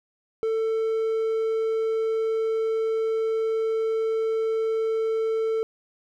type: tone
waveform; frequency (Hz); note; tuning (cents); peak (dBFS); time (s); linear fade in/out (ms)
triangle; 445.2; A4; +20; -20; 0.43-5.63; 0
effects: none